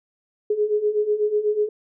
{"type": "beating tone pair", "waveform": "sine", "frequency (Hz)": [415.3, 423.4], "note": ["G#4", "G#4"], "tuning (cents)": [0, 33], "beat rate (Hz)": 8.1, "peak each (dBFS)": [-24, -20], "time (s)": [0.5, 1.69], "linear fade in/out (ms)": 5, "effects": []}